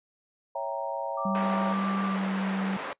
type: chord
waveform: sine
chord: C# diminished seventh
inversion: none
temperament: equal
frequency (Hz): 554.4 / 659.3 / 784 / 932.3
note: C#5 / E5 / G5 / Bb5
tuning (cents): 0 / 0 / 0 / 0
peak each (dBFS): -34 / -35 / -37 / -34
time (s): 0.55-1.73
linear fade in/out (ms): 5
type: tone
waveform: sine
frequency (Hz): 1174.7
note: D6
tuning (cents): 0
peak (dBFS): -32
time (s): 1.17-2.16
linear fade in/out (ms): 10
type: tone with pitch glide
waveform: sine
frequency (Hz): 195.1 to 192.53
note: G3 to G3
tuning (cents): -8 to -31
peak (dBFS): -27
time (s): 1.25-2.77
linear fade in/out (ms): 5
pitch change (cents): -23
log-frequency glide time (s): 2.05-2.14
type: band-pass noise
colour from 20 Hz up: white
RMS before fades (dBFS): -36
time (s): 1.35-2.93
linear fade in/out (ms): 0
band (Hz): 320 to 1400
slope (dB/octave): 12
effects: noise-tail reverb RT60 0.1 s tail -22 dB re dry + resampled to 8000 Hz